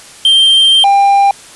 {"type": "tone pair in turn", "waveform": "triangle", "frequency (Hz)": [3157, 797], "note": ["G7", "G5"], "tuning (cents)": [12, 28], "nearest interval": "2 octaves", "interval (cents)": 2384, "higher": "first", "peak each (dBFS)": -3, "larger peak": "neither", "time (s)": [[0.25, 0.84], [0.84, 1.31]], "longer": "first", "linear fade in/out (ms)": 2, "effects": ["white hiss -35 dBFS RMS until 1.55 s", "resampled to 24000 Hz"]}